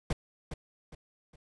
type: noise with echo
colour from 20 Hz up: brown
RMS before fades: -29 dBFS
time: 0.1-0.13 s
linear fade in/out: 5 ms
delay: 410 ms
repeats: 3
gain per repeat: -9 dB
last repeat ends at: 1.36 s
effects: resampled to 24000 Hz